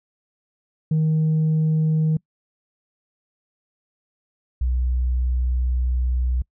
sine tone pair in turn, 157 / 62.31 Hz, D#3 / B1, +16 / +16 cents, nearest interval octave + major third, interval 1600 cents, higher first, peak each -14 / -17 dBFS, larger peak first, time 0.91-2.17 / 4.61-6.42 s, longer second, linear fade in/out 5 ms, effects noise-tail reverb RT60 0.1 s tail -26 dB re dry + tanh soft clip ceiling -15 dBFS

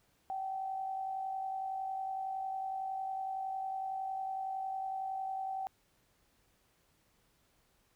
sine tone with amplitude modulation, 768 Hz, G5, 36 cents flat, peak -33 dBFS, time 0.3-5.67 s, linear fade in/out 0 ms, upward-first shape sine, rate 50.9 Hz, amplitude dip 45%, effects pink hiss -72 dBFS RMS until 7.95 s

